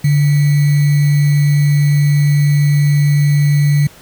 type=tone with sample-and-hold; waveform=sine; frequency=145.6 Hz; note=D3; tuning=15 cents flat; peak=-8 dBFS; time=0.04-3.87 s; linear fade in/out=5 ms; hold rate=2100 Hz; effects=pink hiss -41 dBFS RMS until 4.01 s + high-pass 60 Hz 12 dB/octave